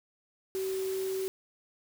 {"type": "tone in noise", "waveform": "sine", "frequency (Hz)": 381, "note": "G4", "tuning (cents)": -49, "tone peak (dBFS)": -30, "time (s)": [0.55, 1.28], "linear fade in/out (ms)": 0, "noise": "white", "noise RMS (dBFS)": -44, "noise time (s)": [0.55, 1.28], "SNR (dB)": 11, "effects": []}